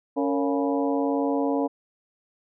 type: harmonic tone with a mistuned harmonic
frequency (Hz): 140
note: C#3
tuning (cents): +18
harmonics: 2 / 3 / 4 / 5 / 6 / 7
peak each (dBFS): -24 / -28 / -30 / -32 / -34 / -35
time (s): 0.16-1.68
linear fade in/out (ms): 20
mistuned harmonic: 3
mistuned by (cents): +150
effects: none